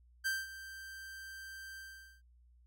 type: tone with ADSR envelope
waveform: 45% pulse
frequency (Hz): 1568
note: G6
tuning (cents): 0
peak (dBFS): -31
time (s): 0.24-2.22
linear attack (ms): 24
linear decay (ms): 200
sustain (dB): -15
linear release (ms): 450
effects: added 60 Hz sine -61 dBFS peak until 2.66 s